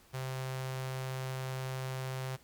sawtooth tone with notch filter, 130.81 Hz, C3, in tune, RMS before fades -38 dBFS, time 0.13-2.37 s, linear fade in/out 20 ms, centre 260 Hz, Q 1.3, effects pink hiss -62 dBFS RMS until 2.43 s + Opus 48 kbps

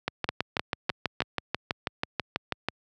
two click trains, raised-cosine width 0.3 ms, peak -9 / -10 dBFS, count 4 / 17, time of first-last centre 0.29-1.205 / 0.08-2.686 s, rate 3.28 / 6.14 Hz, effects high-pass 80 Hz 12 dB/octave

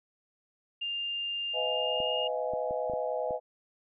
sine tone with pitch glide, 2802 to 2839 Hz, F7 to F7, +5 to +28 cents, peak -31 dBFS, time 0.81-2.28 s, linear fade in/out 10 ms, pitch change +23 cents, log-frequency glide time 1.63-2.12 s
sine chord, F half-diminished seventh, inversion second, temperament just, 502.9 / 628.6 / 698.5 / 838.1 Hz, Cb5 / Eb5 / F5 / Ab5, +31 / +18 / 0 / +16 cents, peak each -33 / -33 / -38 / -38 dBFS, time 1.53-3.4 s, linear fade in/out 50 ms
clicks, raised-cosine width 2 ms, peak -29 dBFS, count 6, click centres 2.003 / 2.536 / 2.709 / 2.898 / 2.936 / 3.308 s
effects none

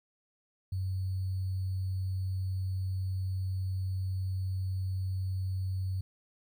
sine tone with sample-and-hold, 94.1 Hz, F#2, 30 cents sharp, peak -30 dBFS, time 0.72-6.01 s, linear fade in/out 5 ms, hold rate 4410 Hz, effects none

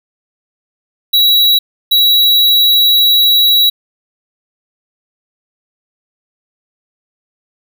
square tone bursts at uneven times, 3896 Hz, B7, 24 cents flat, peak -7 dBFS, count 2, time 1.13-1.59 / 1.91-3.7 s, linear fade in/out 10 ms, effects none

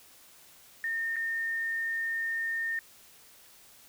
sine tone with dropouts, 1824 Hz, A#6, 38 cents flat, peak -29 dBFS, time 0.84-2.79 s, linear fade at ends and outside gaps 1 ms, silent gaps 1.159-1.165 s, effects white hiss -56 dBFS RMS until 3.88 s

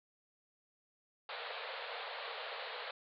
pink band-pass noise, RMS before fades -44 dBFS, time 1.29-2.91 s, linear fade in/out 2 ms, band 450 to 4400 Hz, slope 96 dB/octave, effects none

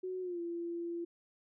sine tone with pitch glide, 370 to 341.3 Hz, F#4 to F4, 0 to -40 cents, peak -36 dBFS, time 0.03-1.05 s, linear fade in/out 10 ms, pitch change -140 cents, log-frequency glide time 0.21-0.4 s, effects none

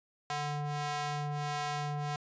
sawtooth ring-modulated tone, 294.5 Hz, D4, 5 cents sharp, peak -26 dBFS, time 0.3-2.16 s, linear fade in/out 2 ms, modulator 441 Hz, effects resampled to 16000 Hz

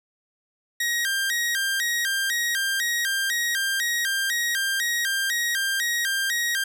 sawtooth tone with vibrato, 1734 Hz, A6, 26 cents flat, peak -19 dBFS, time 0.8-6.64 s, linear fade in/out 5 ms, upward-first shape square, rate 2 Hz, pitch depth 150 cents each way, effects none

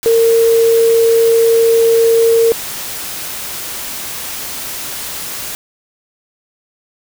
sine tone in noise, 457.9 Hz, A#4, 31 cents flat, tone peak -7 dBFS, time 0.06-2.52 s, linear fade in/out 0 ms, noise white, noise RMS -24 dBFS, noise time 0.03-5.55 s, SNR +14 dB, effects none

